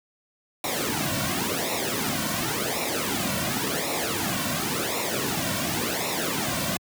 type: noise with flanger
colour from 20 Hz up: pink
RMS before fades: -27 dBFS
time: 0.64-6.77 s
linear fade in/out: 2 ms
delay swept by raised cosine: 0.63 to 2.43 ms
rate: 0.92 Hz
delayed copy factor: -0.75
effects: high-pass 100 Hz 12 dB/octave